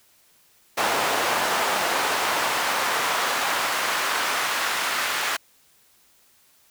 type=noise with high-pass filter sweep; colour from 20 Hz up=brown; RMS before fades=-24 dBFS; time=0.77-5.37 s; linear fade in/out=10 ms; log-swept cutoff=760 to 1400 Hz; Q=1; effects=white hiss -59 dBFS RMS until 6.7 s